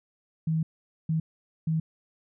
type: tone bursts at uneven times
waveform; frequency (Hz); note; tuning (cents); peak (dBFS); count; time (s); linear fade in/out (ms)
sine; 160; D#3; +49; -23; 3; 0.47-0.63 / 1.09-1.2 / 1.67-1.8; 5
effects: none